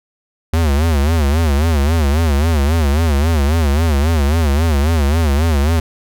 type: tone with vibrato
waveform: square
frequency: 76.1 Hz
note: D#2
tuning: 38 cents flat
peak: -12 dBFS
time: 0.53-5.8 s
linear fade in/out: 5 ms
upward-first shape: sine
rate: 3.7 Hz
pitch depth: 170 cents each way
effects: none